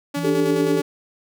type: tone with tremolo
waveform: sawtooth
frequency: 285.3 Hz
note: C#4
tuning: 50 cents sharp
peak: -19 dBFS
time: 0.14-0.82 s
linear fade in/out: 10 ms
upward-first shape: square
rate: 9.5 Hz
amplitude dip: 30%
type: tone with vibrato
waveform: sine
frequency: 164.81 Hz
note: E3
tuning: in tune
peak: -26 dBFS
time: 0.16-0.81 s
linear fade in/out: 10 ms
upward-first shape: sine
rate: 5.4 Hz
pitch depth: 20 cents each way
type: chord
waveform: sine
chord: D suspended fourth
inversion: none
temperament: equal with one note detuned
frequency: 294.7 / 392 / 440 Hz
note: D4 / G4 / A4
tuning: +6 / 0 / 0 cents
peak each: -22 dBFS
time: 0.23-0.82 s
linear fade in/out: 20 ms
effects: none